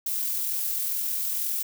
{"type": "noise with amplitude modulation", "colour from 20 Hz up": "violet", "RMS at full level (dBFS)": -27, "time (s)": [0.06, 1.63], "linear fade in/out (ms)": 5, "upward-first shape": "sine", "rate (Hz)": 42.1, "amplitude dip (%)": 25, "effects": []}